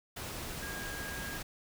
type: tone in noise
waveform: sine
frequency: 1630 Hz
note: G#6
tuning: 33 cents flat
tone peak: -42 dBFS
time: 0.62-1.38 s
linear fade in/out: 10 ms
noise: pink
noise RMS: -41 dBFS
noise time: 0.16-1.43 s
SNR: -4 dB
effects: none